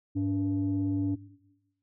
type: tone pair together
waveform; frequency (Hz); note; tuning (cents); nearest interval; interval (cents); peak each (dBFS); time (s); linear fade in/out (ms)
sine; 101.51 / 287.1; G#2 / D4; -39 / -39; octave + tritone; 1800; -29 / -26; 0.15-1.16; 20
effects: noise-tail reverb RT60 1.0 s tail -19 dB re dry + tanh soft clip ceiling -21 dBFS